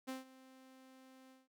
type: tone with ADSR envelope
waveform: sawtooth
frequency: 261.6 Hz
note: C4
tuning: in tune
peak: -36 dBFS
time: 0.07-1.48 s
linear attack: 21 ms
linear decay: 150 ms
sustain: -19 dB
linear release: 180 ms
effects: none